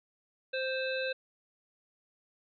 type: harmonic tone with a mistuned harmonic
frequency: 523.3 Hz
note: C5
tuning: in tune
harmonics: 1 / 3 / 5 / 7 / 8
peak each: -33 / -37 / -39 / -46 / -42 dBFS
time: 0.53-1.13 s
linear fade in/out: 10 ms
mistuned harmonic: 8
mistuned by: -81 cents
effects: none